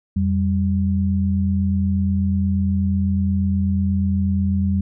sine tone pair together, 86.95 / 195.2 Hz, F2 / G3, -7 / -7 cents, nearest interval octave + major second, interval 1400 cents, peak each -19 dBFS, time 0.16-4.81 s, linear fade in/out 5 ms, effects none

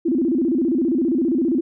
sine tone with vibrato, 292.1 Hz, D4, 9 cents flat, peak -16 dBFS, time 0.05-1.61 s, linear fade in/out 10 ms, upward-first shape square, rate 15 Hz, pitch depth 240 cents each way, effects none

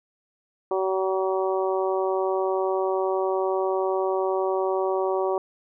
harmonic tone, 189.6 Hz, F#3, 43 cents sharp, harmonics 2 / 3 / 4 / 5 / 6, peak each -24 / -28 / -30 / -32 / -34 dBFS, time 0.71-5.38 s, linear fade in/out 2 ms, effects none

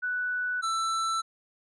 sine / square tone pair in turn, 1484 / 1329.9 Hz, F#6 / E6, +5 / +15 cents, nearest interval major second, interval 190 cents, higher first, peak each -27 dBFS, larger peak neither, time 0.02-0.62 / 0.62-1.22 s, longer neither, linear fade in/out 20 ms, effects resampled to 22050 Hz

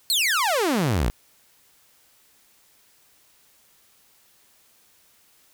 sawtooth exponential sweep, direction down, 4435 to 49 Hz, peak -16 dBFS, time 0.1-1.1 s, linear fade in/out 0 ms, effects white hiss -59 dBFS RMS until 5.53 s

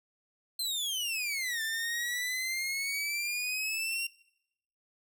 sawtooth exponential two-way sweep, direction down then up, 4186 to 1769 to 2769 Hz, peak -28 dBFS, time 0.59-4.07 s, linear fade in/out 5 ms, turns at 1.62 s, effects noise-tail reverb RT60 0.8 s tail -22 dB re dry

